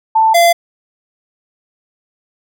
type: tone pair in turn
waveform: sine / square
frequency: 886 / 685.1 Hz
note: A5 / F5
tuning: +12 / -33 cents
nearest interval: major third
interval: 445 cents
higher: first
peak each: -7 dBFS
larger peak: neither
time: 0.15-0.34 / 0.34-0.53 s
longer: neither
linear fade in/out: 10 ms
effects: none